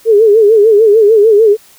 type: tone with vibrato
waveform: sine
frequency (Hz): 429.2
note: A4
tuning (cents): -43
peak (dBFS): -3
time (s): 0.05-1.57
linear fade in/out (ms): 50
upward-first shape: sine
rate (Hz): 6.7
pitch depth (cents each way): 110
effects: white hiss -43 dBFS RMS until 1.78 s